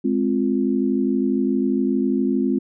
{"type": "chord", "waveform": "sine", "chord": "F minor", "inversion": "first", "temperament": "just", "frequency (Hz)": [209.5, 261.9, 349.2], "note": ["Ab3", "C4", "F4"], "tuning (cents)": [15, 2, 0], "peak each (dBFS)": [-22, -20, -24], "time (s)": [0.04, 2.59], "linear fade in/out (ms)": 10, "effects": []}